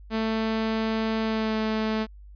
sawtooth tone with pitch glide, 221.6 to 218.5 Hz, A3 to A3, +13 to -12 cents, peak -20 dBFS, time 0.1-2.07 s, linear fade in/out 50 ms, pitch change -25 cents, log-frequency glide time 1.22-1.56 s, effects added 50 Hz sine -43 dBFS peak until 2.35 s + resampled to 11025 Hz

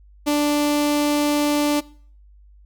sawtooth tone with notch filter, 293.7 Hz, D4, in tune, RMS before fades -19 dBFS, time 0.26-1.81 s, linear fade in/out 20 ms, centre 1600 Hz, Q 1.9, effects noise-tail reverb RT60 0.5 s tail -21 dB re dry + added 50 Hz sine -46 dBFS peak until 2.65 s

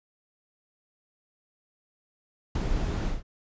brown noise with ADSR envelope, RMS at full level -24 dBFS, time 2.55-3.23 s, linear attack 4 ms, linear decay 36 ms, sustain -3 dB, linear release 160 ms, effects resampled to 16000 Hz

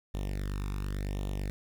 sawtooth tone with flanger, 49 Hz, G1, in tune, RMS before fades -34 dBFS, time 0.14-1.5 s, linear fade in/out 0 ms, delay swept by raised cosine 0.29 to 0.82 ms, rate 0.9 Hz, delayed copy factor +0.85, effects 10-bit

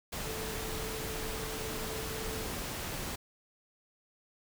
sine tone in noise, 440 Hz, A4, in tune, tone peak -42 dBFS, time 0.25-2.47 s, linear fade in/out 10 ms, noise pink, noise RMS -38 dBFS, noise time 0.12-3.16 s, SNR -7 dB, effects none

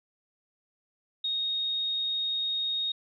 sine tone, 3729 Hz, A#7, in tune, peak -27 dBFS, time 1.24-2.92 s, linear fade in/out 5 ms, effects none

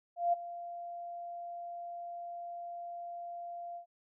sine tone with ADSR envelope, 693 Hz, F5, 14 cents flat, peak -24 dBFS, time 0.16-3.86 s, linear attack 170 ms, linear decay 14 ms, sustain -16 dB, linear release 100 ms, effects none

